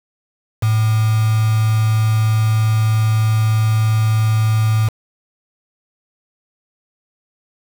sine tone with quantisation, 109.6 Hz, A2, 6 cents flat, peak -12 dBFS, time 0.62-4.89 s, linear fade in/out 10 ms, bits 4, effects none

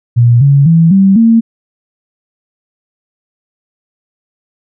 sine tone with pitch steps, 119.3 / 140.24 / 164.86 / 193.8 / 227.8 Hz, A#2 / C#3 / E3 / G3 / A#3, +41 / +20 / 0 / -20 / -40 cents, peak -3 dBFS, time 0.16-1.41 s, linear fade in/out 20 ms, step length 250 ms, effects none

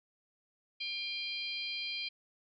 harmonic tone with a mistuned harmonic, 797 Hz, G5, 28 cents sharp, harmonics 3 / 4 / 5 / 6, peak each -40 / -41 / -42 / -43 dBFS, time 0.8-2.09 s, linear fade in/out 10 ms, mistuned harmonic 5, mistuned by +59 cents, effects none

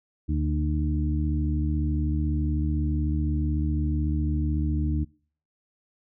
harmonic tone with a mistuned harmonic, 76 Hz, D#2, 40 cents flat, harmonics 1 / 2 / 3 / 4, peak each -24 / -30 / -33 / -31 dBFS, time 0.28-5.05 s, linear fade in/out 20 ms, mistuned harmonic 2, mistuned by -24 cents, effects noise-tail reverb RT60 0.5 s tail -25 dB re dry

